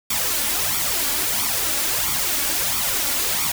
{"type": "noise with flanger", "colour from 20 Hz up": "white", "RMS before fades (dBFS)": -22, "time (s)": [0.1, 3.52], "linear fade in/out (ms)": 5, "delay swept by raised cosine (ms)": [0.87, 3.57], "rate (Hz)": 1.5, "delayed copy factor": 0.65, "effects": []}